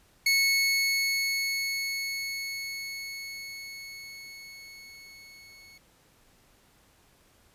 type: tone with level ramp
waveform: 25% pulse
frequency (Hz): 2200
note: C#7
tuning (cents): -14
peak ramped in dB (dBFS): -17 to -47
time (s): 0.26-5.78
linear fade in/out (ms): 5
effects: pink hiss -62 dBFS RMS until 7.54 s + resampled to 32000 Hz